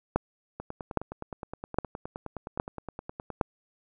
two click trains, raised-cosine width 1 ms, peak -9 / -22 dBFS, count 5 / 27, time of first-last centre 0.16-3.412 / 0.6-3.303 s, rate 1.23 / 9.62 Hz, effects none

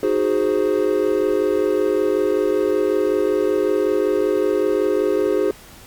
triangle chord, Ab dominant seventh, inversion second, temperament equal, 311.1 / 370 / 415.3 / 523.3 Hz, Eb4 / Gb4 / Ab4 / C5, 0 / 0 / 0 / 0 cents, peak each -22 / -19 / -17 / -21 dBFS, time 0.03-5.51 s, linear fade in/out 2 ms, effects pink hiss -43 dBFS RMS until 5.86 s + MP3 96 kbps

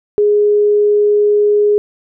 sine tone, 415.3 Hz, G#4, in tune, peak -8 dBFS, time 0.18-1.78 s, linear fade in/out 0 ms, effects none

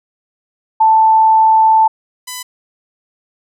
sine / 5% pulse tone pair in turn, 882 / 1000.3 Hz, A5 / B5, +4 / +22 cents, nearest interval major second, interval 218 cents, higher second, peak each -6 / -12 dBFS, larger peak first, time 0.8-1.88 / 2.27-2.43 s, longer first, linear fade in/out 10 ms, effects none

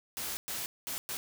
white noise bursts at uneven times, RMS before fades -37 dBFS, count 4, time 0.17-0.37 / 0.48-0.66 / 0.87-0.98 / 1.09-1.17 s, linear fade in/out 0 ms, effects none

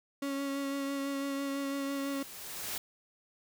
35% pulse tone with vibrato, 277.2 Hz, C#4, in tune, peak -31 dBFS, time 0.22-2.23 s, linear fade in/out 5 ms, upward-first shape sine, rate 6 Hz, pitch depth 16 cents each way
white noise with exponential growth, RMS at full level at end -36 dBFS, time 1.07-2.78 s, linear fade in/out 2 ms, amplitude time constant 370 ms
effects none

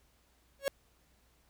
45% pulse tone with exponential growth, 552 Hz, C#5, 7 cents flat, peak -25 dBFS, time 0.59-0.68 s, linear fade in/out 1 ms, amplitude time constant 18 ms, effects added 60 Hz sine -70 dBFS peak until 1.49 s + pink hiss -70 dBFS RMS until 1.49 s

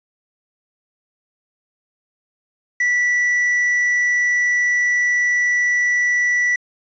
triangle tone with quantisation, 1959 Hz, B6, 15 cents flat, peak -13 dBFS, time 2.8-6.56 s, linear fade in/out 5 ms, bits 7, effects resampled to 16000 Hz

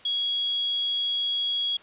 sine tone, 3322 Hz, G#7, in tune, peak -23 dBFS, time 0.05-1.77 s, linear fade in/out 5 ms, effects white hiss -51 dBFS RMS until 1.82 s + resampled to 8000 Hz

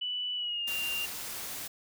sine tone with pitch glide, 2970 to 2787 Hz, F#7 to F7, +6 to -4 cents, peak -31 dBFS, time 0.01-1.06 s, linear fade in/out 10 ms, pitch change -110 cents, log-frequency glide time 0.35-0.71 s
white noise, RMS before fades -39 dBFS, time 0.67-1.68 s, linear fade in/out 10 ms
effects none

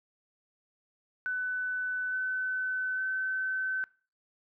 sine tone with pitch steps, 1500 / 1513.9 / 1528 Hz, F#6 / F#6 / G6, +23 / +39 / -45 cents, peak -29 dBFS, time 1.26-3.84 s, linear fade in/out 0 ms, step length 860 ms, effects noise-tail reverb RT60 0.4 s tail -23 dB re dry

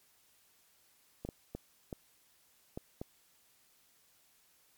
clicks, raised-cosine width 2 ms, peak -26 dBFS, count 6, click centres 1.25 / 1.289 / 1.55 / 1.928 / 2.775 / 3.015 s, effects white hiss -68 dBFS RMS until 4.77 s + MP3 96 kbps

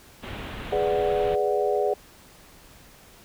pink low-pass noise, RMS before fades -36 dBFS, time 0.22-1.36 s, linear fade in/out 20 ms, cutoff 3700 Hz, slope 48 dB/octave
sine chord, G# half-diminished seventh, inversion none, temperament equal, 415.3 / 493.9 / 587.3 / 740 Hz, G#4 / B4 / D5 / F#5, 0 / 0 / 0 / 0 cents, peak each -24 / -28 / -27 / -28 dBFS, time 0.72-1.94 s, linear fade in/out 5 ms
effects pink hiss -51 dBFS RMS until 3.24 s

